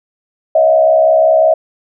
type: tone with frequency modulation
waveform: sine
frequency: 642 Hz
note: E5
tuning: 46 cents flat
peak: -6 dBFS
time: 0.55-1.54 s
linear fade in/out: 5 ms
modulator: 65.4 Hz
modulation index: 0.77
effects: none